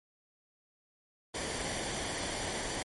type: noise with comb filter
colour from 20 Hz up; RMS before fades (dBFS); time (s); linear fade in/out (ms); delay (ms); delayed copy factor
pink; -36; 1.34-2.83; 10; 0.76; -0.5
effects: MP3 48 kbps